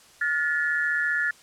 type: tone cluster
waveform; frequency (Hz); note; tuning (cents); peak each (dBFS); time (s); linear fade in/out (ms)
sine; 1427 / 1735 / 1890; F6 / A6 / A#6; +37 / -25 / +23; -27 / -24 / -33; 0.21-1.31; 5
effects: white hiss -53 dBFS RMS until 1.42 s + low-pass 9000 Hz 12 dB/octave